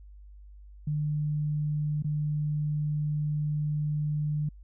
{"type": "tone with dropouts", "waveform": "sine", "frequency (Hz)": 150, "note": "D3", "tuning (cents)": 37, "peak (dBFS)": -26, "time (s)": [0.87, 4.49], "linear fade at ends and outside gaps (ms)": 5, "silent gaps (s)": [2.024, 2.044], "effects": ["added 50 Hz sine -46 dBFS peak until 4.63 s"]}